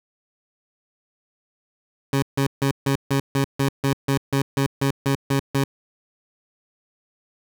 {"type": "tone bursts", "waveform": "20% pulse", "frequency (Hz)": 137.4, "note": "C#3", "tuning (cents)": -15, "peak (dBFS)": -13, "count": 15, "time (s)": [2.13, 5.64], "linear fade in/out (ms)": 2, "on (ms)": 94, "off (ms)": 150, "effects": []}